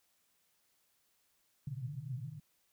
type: band-pass noise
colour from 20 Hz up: pink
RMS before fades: -42 dBFS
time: 1.67-2.4 s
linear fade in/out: 5 ms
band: 120 to 150 Hz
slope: 96 dB/octave
effects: white hiss -75 dBFS RMS until 2.72 s